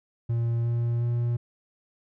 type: tone with pitch steps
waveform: triangle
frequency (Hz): 116.9 / 118.05 / 119.22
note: A#2 / A#2 / A#2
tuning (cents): +5 / +22 / +39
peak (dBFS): -21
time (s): 0.29-1.37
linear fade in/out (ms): 10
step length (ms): 360
effects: none